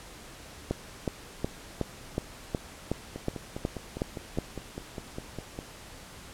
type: two click trains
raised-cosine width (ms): 2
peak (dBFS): -14 / -22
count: 11 / 13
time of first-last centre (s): 0.71-4.386 / 3.16-5.589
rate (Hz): 2.72 / 4.94
effects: pink hiss -47 dBFS RMS until 6.33 s + low-pass 11000 Hz 12 dB/octave